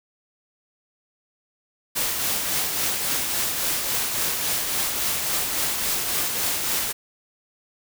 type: noise with tremolo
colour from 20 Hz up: white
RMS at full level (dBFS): -23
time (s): 1.95-6.93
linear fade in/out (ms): 20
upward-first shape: triangle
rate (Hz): 3.6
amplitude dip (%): 40
effects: none